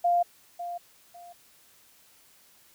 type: tone with echo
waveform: sine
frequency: 698.5 Hz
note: F5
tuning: in tune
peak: -20 dBFS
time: 0.04-0.23 s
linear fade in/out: 10 ms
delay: 550 ms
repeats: 2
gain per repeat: -12 dB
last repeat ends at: 1.33 s
effects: white hiss -59 dBFS RMS until 2.74 s